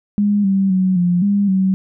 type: tone with pitch steps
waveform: sine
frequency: 205.2 / 194.1 / 186.6 / 176.5 / 201.8 / 189.8 Hz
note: G#3 / G3 / F#3 / F3 / G#3 / F#3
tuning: -21 / -17 / +15 / +19 / -49 / +44 cents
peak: -12 dBFS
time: 0.18-1.74 s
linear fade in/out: 0 ms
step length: 260 ms
effects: none